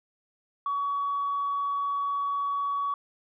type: tone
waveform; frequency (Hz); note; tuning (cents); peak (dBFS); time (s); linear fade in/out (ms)
sine; 1129; C#6; +31; -25; 0.66-2.94; 2
effects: tanh soft clip ceiling -21 dBFS